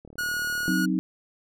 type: click train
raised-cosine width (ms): 2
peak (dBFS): -32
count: 26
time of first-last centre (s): 0.05-0.711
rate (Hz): 37.8
type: tone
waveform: 45% pulse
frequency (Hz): 1450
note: F#6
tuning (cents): -35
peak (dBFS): -26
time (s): 0.18-0.86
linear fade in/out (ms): 10
type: chord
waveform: sine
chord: C diminished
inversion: second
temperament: equal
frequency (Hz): 185 / 261.6 / 311.1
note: Gb3 / C4 / Eb4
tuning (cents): 0 / 0 / 0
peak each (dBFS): -25 / -28 / -27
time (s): 0.68-0.99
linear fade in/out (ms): 0
effects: none